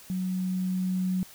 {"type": "tone with level ramp", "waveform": "sine", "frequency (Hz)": 185, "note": "F#3", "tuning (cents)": 0, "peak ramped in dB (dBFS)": [-27, -24], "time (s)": [0.1, 1.23], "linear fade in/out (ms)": 0, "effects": ["white hiss -50 dBFS RMS until 1.34 s"]}